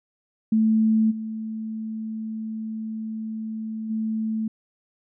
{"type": "tone with level steps", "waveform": "sine", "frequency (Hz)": 220, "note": "A3", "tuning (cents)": 0, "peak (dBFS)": [-16, -28, -23], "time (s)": [0.52, 4.48], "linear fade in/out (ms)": 5, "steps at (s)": [1.1, 3.89], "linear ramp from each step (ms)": 20, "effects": []}